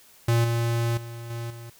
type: tone with level steps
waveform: square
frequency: 116.9 Hz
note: A#2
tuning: 5 cents sharp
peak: -19 / -23 / -36 / -31 / -39 dBFS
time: 0.28-1.7 s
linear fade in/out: 5 ms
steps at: 0.44 / 0.97 / 1.3 / 1.5 s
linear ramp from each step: 5 ms
effects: white hiss -54 dBFS RMS until 1.79 s